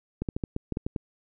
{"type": "clicks", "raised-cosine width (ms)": 3, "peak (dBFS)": -16, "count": 9, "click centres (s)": [0.22, 0.288, 0.365, 0.438, 0.564, 0.723, 0.771, 0.865, 0.962], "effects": []}